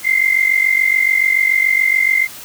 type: tone pair together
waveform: sine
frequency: 2066 / 2113 Hz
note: C7 / C7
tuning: -22 / +16 cents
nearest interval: unison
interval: 38 cents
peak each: -14 dBFS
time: 0.03-2.28 s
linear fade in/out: 50 ms
effects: white hiss -34 dBFS RMS until 2.44 s